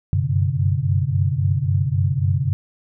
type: tone cluster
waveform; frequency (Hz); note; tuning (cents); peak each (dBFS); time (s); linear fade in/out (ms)
sine; 93.4 / 97.1 / 127.3 / 143.9; F#2 / G2 / C3 / D3; +17 / -16 / -47 / -35; -22; 0.13-2.53; 0
effects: none